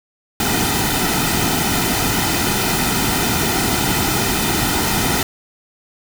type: noise with comb filter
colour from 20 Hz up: pink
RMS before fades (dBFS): -18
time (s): 0.4-5.23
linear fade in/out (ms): 2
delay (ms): 1.8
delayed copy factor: -0.65
effects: none